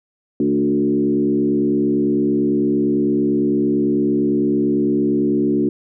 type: tone with frequency modulation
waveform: sine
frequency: 292.9 Hz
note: D4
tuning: 5 cents flat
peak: -14 dBFS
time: 0.4-5.69 s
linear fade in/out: 2 ms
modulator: 68.9 Hz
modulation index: 1.3
effects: none